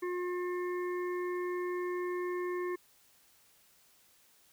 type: harmonic tone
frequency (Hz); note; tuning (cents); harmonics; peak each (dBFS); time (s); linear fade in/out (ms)
357.6; F4; +41; 1 / 3 / 5 / 6; -33 / -42 / -46 / -50; 0.02-2.76; 10
effects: white hiss -65 dBFS RMS until 4.52 s